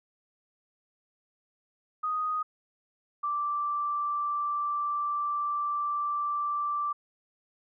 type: tone pair in turn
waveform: sine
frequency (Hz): 1244.5 / 1171.8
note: D#6 / D6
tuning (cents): 0 / -4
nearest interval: minor second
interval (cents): 104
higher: first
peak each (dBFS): -27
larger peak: neither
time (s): 2.03-2.43 / 3.23-6.93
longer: second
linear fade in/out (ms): 10
effects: none